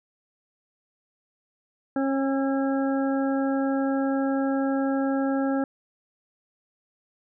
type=harmonic tone with a mistuned harmonic; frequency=271.6 Hz; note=C#4; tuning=35 cents flat; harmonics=1 / 2 / 3 / 5 / 6; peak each=-23 / -29 / -33 / -37 / -39 dBFS; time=1.96-5.64 s; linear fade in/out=2 ms; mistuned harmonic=5; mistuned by=-18 cents; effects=none

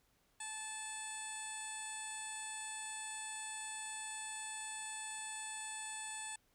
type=tone with low-pass filter; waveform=15% pulse; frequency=872 Hz; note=A5; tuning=16 cents flat; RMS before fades=-45 dBFS; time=0.4-6.36 s; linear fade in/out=5 ms; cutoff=8300 Hz; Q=9.4; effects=pink hiss -75 dBFS RMS until 6.54 s

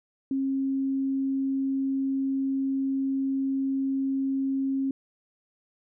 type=tone; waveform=sine; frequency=270 Hz; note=C#4; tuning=45 cents flat; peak=-24 dBFS; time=0.31-4.91 s; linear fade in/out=2 ms; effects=none

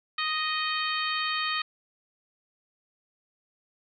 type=harmonic tone; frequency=622.3 Hz; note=D#5; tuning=in tune; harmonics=2 / 3 / 4 / 5 / 6 / 7; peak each=-31 / -33 / -34 / -35 / -36 / -36 dBFS; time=0.18-1.62 s; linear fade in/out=5 ms; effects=none

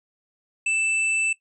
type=tone with tanh clipping; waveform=sine; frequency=2646 Hz; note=E7; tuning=6 cents sharp; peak=-22 dBFS; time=0.66-1.33 s; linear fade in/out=5 ms; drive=18 dB; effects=noise-tail reverb RT60 0.1 s tail -17 dB re dry + resampled to 24000 Hz

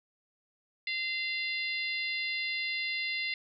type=harmonic tone with a mistuned harmonic; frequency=690 Hz; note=F5; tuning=21 cents flat; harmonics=3 / 4 / 5 / 6 / 7; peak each=-33 / -38 / -41 / -40 / -43 dBFS; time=0.87-3.34 s; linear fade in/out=2 ms; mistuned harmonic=5; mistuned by=+30 cents; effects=none

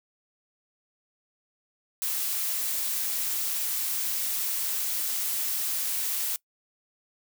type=noise; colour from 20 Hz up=blue; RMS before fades=-29 dBFS; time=2.02-6.36 s; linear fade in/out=0 ms; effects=noise-tail reverb RT60 0.1 s tail -23 dB re dry

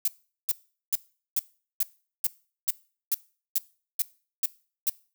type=noise bursts; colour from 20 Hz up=violet; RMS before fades=-24 dBFS; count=12; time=0.05-4.896 s; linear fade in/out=2 ms; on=28 ms; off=410 ms; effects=noise-tail reverb RT60 0.4 s tail -21 dB re dry

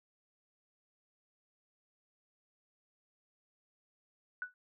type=tone with exponential decay; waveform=sine; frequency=1480 Hz; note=F#6; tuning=in tune; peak=-32 dBFS; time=4.42-4.54 s; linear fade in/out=1 ms; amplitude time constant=24 ms; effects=none

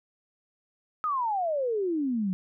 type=exponential sweep; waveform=sine; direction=down; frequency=1284 to 180 Hz; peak=-25 dBFS; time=1.04-2.33 s; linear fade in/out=0 ms; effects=none

